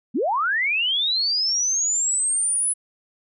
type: linear sweep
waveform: sine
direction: up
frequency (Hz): 185 to 10180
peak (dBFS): -19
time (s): 0.14-2.74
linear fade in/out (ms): 20
effects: none